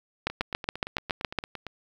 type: two click trains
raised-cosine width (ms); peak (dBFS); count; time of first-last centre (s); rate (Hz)
0.3; -20 / -9; 13 / 9; 0.3-1.667 / 0.27-1.387; 8.78 / 7.16
effects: 8-bit